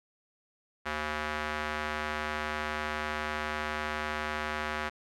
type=tone with band-pass filter; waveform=square; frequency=76 Hz; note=D#2; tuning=40 cents flat; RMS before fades=-34 dBFS; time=0.85-4.9 s; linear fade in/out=20 ms; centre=1600 Hz; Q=1.2; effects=none